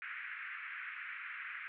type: band-pass noise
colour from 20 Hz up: pink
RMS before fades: -45 dBFS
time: 0.02-1.68 s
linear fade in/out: 0 ms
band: 1400 to 2400 Hz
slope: 48 dB/octave
effects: none